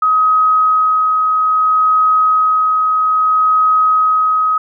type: tone with tremolo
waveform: sine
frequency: 1265 Hz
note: D#6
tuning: 28 cents sharp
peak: -8 dBFS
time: 0.02-4.58 s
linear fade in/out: 5 ms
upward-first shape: sine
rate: 0.61 Hz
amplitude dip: 25%
effects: none